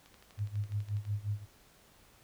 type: click train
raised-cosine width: 0.2 ms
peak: -38 dBFS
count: 13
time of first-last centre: 0.06-1.052 s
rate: 12.1 Hz
type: tone with tremolo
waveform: sine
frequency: 103.5 Hz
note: G#2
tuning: 5 cents flat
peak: -29 dBFS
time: 0.37-1.46 s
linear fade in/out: 50 ms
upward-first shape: sine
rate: 5.6 Hz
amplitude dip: 90%
effects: pink hiss -62 dBFS RMS until 2.23 s